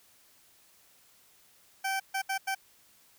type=tone bursts at uneven times; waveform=20% pulse; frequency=774 Hz; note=G5; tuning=22 cents flat; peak=-24 dBFS; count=4; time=1.84-2 / 2.14-2.22 / 2.29-2.38 / 2.47-2.55 s; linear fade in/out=10 ms; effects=white hiss -62 dBFS RMS until 3.18 s